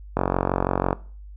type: click train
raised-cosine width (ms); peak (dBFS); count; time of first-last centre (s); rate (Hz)
1; -6; 36; 0.17-0.929; 46.1
effects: noise-tail reverb RT60 0.4 s tail -19 dB re dry + added 50 Hz sine -38 dBFS peak until 1.36 s